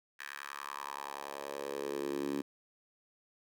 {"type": "tone with high-pass filter sweep", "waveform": "10% pulse", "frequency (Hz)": 70.5, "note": "C#2", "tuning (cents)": 30, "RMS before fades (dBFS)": -40, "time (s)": [0.19, 2.42], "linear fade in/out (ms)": 10, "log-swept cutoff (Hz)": [1700, 270], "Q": 3.1, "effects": []}